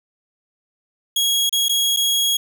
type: tone with dropouts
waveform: sawtooth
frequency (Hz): 3310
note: G#7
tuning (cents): -6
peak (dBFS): -13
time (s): 1.16-2.37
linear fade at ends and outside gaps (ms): 5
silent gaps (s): 1.495-1.526 / 1.684-1.693 / 1.964-1.97
effects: none